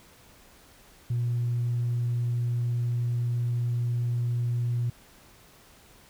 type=tone; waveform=sine; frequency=120 Hz; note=B2; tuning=49 cents flat; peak=-23 dBFS; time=1.1-4.9 s; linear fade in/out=5 ms; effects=tanh soft clip ceiling -21 dBFS + pink hiss -55 dBFS RMS until 6.09 s